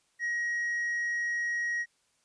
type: tone with tanh clipping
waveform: sine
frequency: 1894 Hz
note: A#6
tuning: 27 cents sharp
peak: -29 dBFS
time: 0.19-1.86 s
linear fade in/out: 50 ms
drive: 2 dB
effects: white hiss -71 dBFS RMS until 2.24 s + resampled to 22050 Hz